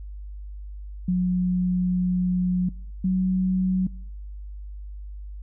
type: tone pair in turn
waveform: sine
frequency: 181 / 185.98 Hz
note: F#3 / F#3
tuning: -38 / +9 cents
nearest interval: unison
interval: 47 cents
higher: second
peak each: -19 / -19 dBFS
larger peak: neither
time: 1.08-2.69 / 3.04-3.87 s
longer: first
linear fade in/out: 5 ms
effects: noise-tail reverb RT60 0.8 s tail -25 dB re dry + added 50 Hz sine -34 dBFS peak until 5.42 s